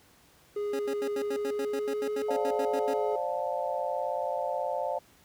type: tone with pitch glide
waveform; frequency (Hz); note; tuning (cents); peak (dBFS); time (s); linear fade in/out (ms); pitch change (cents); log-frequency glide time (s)
triangle; 412.8 to 423.2; G#4 to G#4; -10 to +33; -27; 0.56-3.16; 5; +43; 1.2-2.29
type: tone bursts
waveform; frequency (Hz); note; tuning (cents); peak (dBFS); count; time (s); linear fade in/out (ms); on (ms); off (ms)
25% pulse; 274.5; C#4; -17; -30; 16; 0.73-2.938; 5; 63; 80
type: chord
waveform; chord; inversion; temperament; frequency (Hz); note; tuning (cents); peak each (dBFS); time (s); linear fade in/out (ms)
sine; D minor seventh; third; just; 528.6 / 587.3 / 704.8 / 881; C5 / D5 / F5 / A5; +18 / 0 / +16 / +2; -34 / -33 / -34 / -35; 2.28-4.99; 10
effects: pink hiss -60 dBFS RMS until 5.24 s + high-pass 60 Hz 12 dB/octave